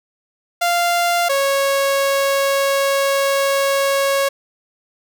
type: tone pair in turn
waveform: sawtooth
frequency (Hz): 695 / 551.6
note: F5 / C#5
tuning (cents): -9 / -9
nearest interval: major third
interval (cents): 400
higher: first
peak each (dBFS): -11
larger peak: neither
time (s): 0.61-1.29 / 1.29-4.29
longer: second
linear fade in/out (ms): 10
effects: none